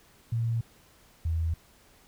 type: tone pair in turn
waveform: sine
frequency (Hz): 115.4 / 81.6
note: A#2 / E2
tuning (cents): -17 / -17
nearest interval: tritone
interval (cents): 600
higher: first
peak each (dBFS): -25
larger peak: neither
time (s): 0.32-0.61 / 1.25-1.54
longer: neither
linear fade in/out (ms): 5
effects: pink hiss -59 dBFS RMS until 2.07 s